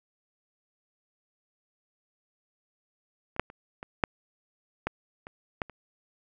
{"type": "clicks", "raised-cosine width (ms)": 0.5, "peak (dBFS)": [-29, -8, -30, -24, -7, -13, -27, -14, -30], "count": 9, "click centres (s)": [3.364, 3.396, 3.501, 3.829, 4.038, 4.87, 5.269, 5.618, 5.697], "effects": []}